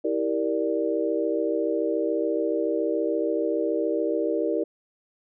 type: chord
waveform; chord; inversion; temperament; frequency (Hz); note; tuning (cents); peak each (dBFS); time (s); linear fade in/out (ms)
sine; E half-diminished seventh; none; equal with one note detuned; 325.1 / 392 / 466.2 / 587.3; E4 / G4 / Bb4 / D5; -24 / 0 / 0 / 0; -27 / -29 / -27 / -29; 0.04-4.64; 10
effects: none